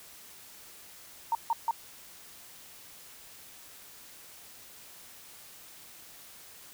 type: tone bursts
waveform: sine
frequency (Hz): 920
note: A#5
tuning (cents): -23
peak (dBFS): -24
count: 3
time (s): 1.32-1.71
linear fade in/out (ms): 2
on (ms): 30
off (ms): 150
effects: white hiss -51 dBFS RMS until 6.73 s